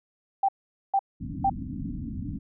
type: tone bursts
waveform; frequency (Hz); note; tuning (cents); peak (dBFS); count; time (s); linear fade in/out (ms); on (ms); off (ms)
sine; 784; G5; 0; -19; 3; 0.43-1.498; 5; 56; 450
type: low-pass noise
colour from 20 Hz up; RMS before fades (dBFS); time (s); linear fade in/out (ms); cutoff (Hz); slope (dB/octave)
white; -34; 1.2-2.39; 10; 290; 96
effects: none